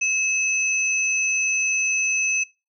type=tone pair together; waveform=sine; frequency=2584 / 6079 Hz; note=E7 / F#8; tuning=-35 / +46 cents; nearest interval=octave + minor third; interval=1481 cents; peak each=-20 / -25 dBFS; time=0.01-2.44 s; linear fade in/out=10 ms; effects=noise-tail reverb RT60 0.3 s tail -25 dB re dry